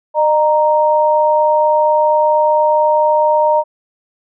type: tone pair together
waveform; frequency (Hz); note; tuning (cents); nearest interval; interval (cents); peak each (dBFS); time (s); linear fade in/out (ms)
sine; 608 / 932.3; D#5 / A#5; -40 / 0; perfect fifth; 740; -12; 0.14-3.64; 50
effects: none